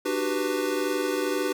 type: chord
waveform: square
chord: G major seventh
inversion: second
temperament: equal with one note detuned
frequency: 299.3 / 370 / 392 / 493.9 Hz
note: D4 / F#4 / G4 / B4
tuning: +33 / 0 / 0 / 0 cents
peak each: -31 dBFS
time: 0.05-1.53 s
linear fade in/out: 10 ms
effects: none